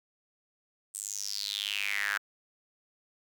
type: tone with high-pass filter sweep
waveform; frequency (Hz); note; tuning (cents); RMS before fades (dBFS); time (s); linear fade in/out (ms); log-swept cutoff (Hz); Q
square; 50.8; G#1; -38; -34; 0.94-2.18; 10; 8600 to 1500; 6.4
effects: none